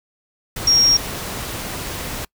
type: tone in noise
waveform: sine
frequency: 5588 Hz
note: F8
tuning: in tune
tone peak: -11 dBFS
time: 0.67-0.97 s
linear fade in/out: 5 ms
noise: pink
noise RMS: -28 dBFS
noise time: 0.56-2.25 s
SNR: +14 dB
effects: noise-tail reverb RT60 0.1 s tail -25 dB re dry